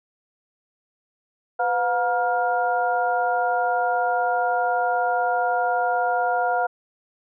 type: tone cluster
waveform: sine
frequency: 501 / 717 / 952 / 1408 Hz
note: B4 / F5 / A#5 / F6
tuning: +25 / +45 / +36 / +14 cents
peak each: -27 / -21 / -29 / -27 dBFS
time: 1.59-6.67 s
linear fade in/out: 10 ms
effects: none